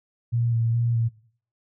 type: tone with vibrato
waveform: sine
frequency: 116.54 Hz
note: A#2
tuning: in tune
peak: -20 dBFS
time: 0.32-1.09 s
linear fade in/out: 20 ms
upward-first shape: square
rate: 2.4 Hz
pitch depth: 21 cents each way
effects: noise-tail reverb RT60 0.5 s tail -19 dB re dry